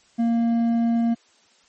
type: tone with hard clipping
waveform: sine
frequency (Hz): 232.2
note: A#3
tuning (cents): -7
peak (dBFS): -19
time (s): 0.18-1.15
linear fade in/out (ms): 20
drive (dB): 5
effects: white hiss -58 dBFS RMS until 1.68 s + MP3 32 kbps